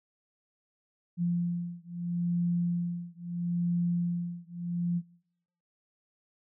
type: beating tone pair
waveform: sine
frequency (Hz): 173.1 / 173.86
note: F3 / F3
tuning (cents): -15 / -7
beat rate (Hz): 0.76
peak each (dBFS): -31 / -31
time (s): 1.17-5.02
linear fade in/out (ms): 50
effects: noise-tail reverb RT60 0.8 s tail -25 dB re dry